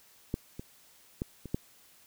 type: clicks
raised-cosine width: 3 ms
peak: -17 / -26 / -19 / -28 / -16 dBFS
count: 5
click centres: 0.341 / 0.595 / 1.219 / 1.457 / 1.545 s
effects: white hiss -60 dBFS RMS until 2.06 s